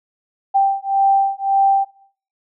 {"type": "beating tone pair", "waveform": "sine", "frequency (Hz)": [784, 785.8], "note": ["G5", "G5"], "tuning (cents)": [0, 4], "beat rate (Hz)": 1.8, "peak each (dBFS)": -16, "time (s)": [0.54, 1.85], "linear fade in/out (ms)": 20, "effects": ["noise-tail reverb RT60 0.5 s tail -17 dB re dry"]}